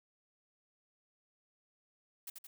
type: noise with echo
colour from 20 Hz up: blue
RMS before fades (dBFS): -44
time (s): 2.27-2.3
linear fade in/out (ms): 5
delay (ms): 85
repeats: 2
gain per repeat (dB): -4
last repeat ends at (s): 2.47
effects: none